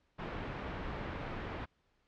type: low-pass noise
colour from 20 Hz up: pink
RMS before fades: -41 dBFS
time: 0.18-1.66 s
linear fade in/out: 20 ms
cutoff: 2200 Hz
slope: 12 dB/octave
effects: pink hiss -75 dBFS RMS until 2.07 s + low-pass 4000 Hz 12 dB/octave